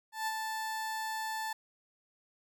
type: tone with ADSR envelope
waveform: 30% pulse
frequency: 880 Hz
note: A5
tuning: in tune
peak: -28 dBFS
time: 0.12-1.53 s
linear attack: 150 ms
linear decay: 39 ms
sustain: -4 dB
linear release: 5 ms
effects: none